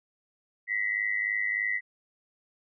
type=tone pair together; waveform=sine; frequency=1926.7 / 2030 Hz; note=B6 / B6; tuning=-43 / +47 cents; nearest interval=minor second; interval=90 cents; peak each=-29 / -29 dBFS; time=0.67-1.81 s; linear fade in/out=50 ms; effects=none